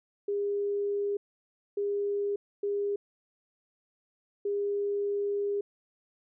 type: tone bursts at uneven times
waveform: sine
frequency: 405.5 Hz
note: G#4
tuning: 41 cents flat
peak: -27 dBFS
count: 4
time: 0.28-1.17 / 1.77-2.36 / 2.63-2.96 / 4.45-5.61 s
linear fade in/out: 5 ms
effects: none